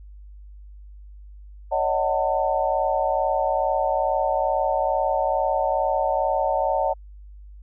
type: chord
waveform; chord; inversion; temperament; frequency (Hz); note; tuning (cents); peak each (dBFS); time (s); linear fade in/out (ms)
sine; D# half-diminished seventh; third; just; 560 / 622.3 / 746.7 / 896; C#5 / D#5 / F#5 / A5; +18 / 0 / +16 / +31; -25; 1.71-6.94; 20
effects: added 50 Hz sine -40 dBFS peak until 7.62 s